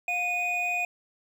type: tone pair together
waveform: triangle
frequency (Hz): 710.6 / 2476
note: F5 / D#7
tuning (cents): +30 / -9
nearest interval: octave + minor seventh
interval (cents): 2161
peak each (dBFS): -30 / -25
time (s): 0.08-0.85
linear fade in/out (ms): 2
effects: none